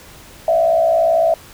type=tone with frequency modulation; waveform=sine; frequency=659.3 Hz; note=E5; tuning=in tune; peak=-11 dBFS; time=0.48-1.34 s; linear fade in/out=2 ms; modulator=57.9 Hz; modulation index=0.83; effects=pink hiss -41 dBFS RMS until 1.53 s